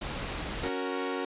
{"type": "noise", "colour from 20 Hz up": "pink", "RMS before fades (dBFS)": -35, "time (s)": [0.01, 0.69], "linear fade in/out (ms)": 10}
{"type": "chord", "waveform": "sawtooth", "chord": "F# major", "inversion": "second", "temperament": "equal", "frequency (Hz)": [277.2, 370, 466.2], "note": ["C#4", "F#4", "A#4"], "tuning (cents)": [0, 0, 0], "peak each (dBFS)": -31, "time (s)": [0.63, 1.25], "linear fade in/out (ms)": 5}
{"effects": ["resampled to 8000 Hz"]}